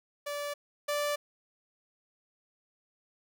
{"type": "tone pair in turn", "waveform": "sawtooth", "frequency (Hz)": [580, 585.4], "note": ["D5", "D5"], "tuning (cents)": [-22, -6], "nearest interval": "unison", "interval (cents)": 16, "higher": "second", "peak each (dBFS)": [-30, -25], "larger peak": "second", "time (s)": [[0.26, 0.54], [0.88, 1.16]], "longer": "neither", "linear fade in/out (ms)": 10, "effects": []}